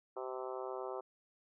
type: harmonic tone with a mistuned harmonic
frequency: 128.9 Hz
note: C3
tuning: 26 cents flat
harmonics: 3 / 4 / 5 / 6 / 7 / 8 / 9 / 10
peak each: -43 / -45 / -47 / -49 / -50 / -51 / -52 / -53 dBFS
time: 0.16-1.01 s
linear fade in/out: 10 ms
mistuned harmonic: 10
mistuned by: +24 cents
effects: none